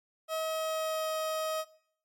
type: tone with pitch glide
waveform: 30% pulse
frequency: 638 to 631 Hz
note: D#5 to D#5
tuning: +43 to +24 cents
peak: -28 dBFS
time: 0.28-1.65 s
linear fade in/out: 50 ms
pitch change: -19 cents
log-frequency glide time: 0.4-1.12 s
effects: noise-tail reverb RT60 0.6 s tail -19 dB re dry + MP3 96 kbps